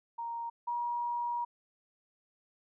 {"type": "tone pair in turn", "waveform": "sine", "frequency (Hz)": [933, 954.8], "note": ["A#5", "A#5"], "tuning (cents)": [1, 41], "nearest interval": "unison", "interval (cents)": 40, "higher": "second", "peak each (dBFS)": [-35, -31], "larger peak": "second", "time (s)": [[0.18, 0.5], [0.67, 1.45]], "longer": "second", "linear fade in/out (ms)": 10, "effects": []}